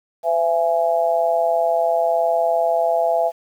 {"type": "tone with amplitude modulation", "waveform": "sine", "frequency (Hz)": 670, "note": "E5", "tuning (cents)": 28, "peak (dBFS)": -11, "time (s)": [0.23, 3.32], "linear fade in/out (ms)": 50, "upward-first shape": "sine", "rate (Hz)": 161, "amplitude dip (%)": 95, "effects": ["8-bit"]}